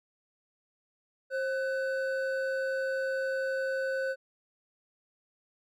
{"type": "tone pair together", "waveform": "triangle", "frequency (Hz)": [532, 1504.7], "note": ["C5", "F#6"], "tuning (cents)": [29, 29], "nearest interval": "octave + tritone", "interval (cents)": 1800, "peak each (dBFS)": [-28, -33], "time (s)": [1.3, 4.16], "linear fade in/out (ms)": 50, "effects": []}